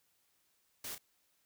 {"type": "noise with echo", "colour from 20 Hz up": "white", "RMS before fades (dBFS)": -43, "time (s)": [0.84, 0.95], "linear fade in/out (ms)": 5, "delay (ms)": 32, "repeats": 1, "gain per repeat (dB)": -8, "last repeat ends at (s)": 0.982, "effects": ["white hiss -75 dBFS RMS until 1.45 s"]}